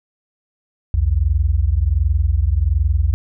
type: tone pair together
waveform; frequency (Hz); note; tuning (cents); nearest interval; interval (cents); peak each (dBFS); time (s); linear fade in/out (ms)
sine; 61.74 / 83.08; B1 / E2; 0 / +14; perfect fourth; 514; -16; 0.94-3.14; 0
effects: none

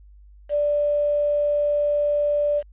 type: tone with quantisation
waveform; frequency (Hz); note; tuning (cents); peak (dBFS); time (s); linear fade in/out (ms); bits
sine; 586; D5; -4; -18; 0.49-2.63; 50; 7
effects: added 50 Hz sine -45 dBFS peak until 2.72 s + resampled to 8000 Hz

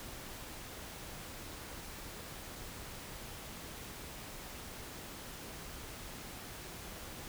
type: silence
effects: pink hiss -47 dBFS RMS until 7.28 s

